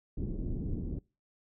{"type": "low-pass noise", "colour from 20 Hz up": "pink", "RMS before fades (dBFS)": -35, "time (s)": [0.17, 0.99], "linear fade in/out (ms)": 5, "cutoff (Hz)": 340, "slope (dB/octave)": 24, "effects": ["noise-tail reverb RT60 0.3 s tail -24 dB re dry"]}